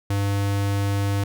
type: tone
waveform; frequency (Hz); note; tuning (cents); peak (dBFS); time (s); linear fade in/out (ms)
square; 100; G2; +35; -21; 0.1-1.24; 5
effects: none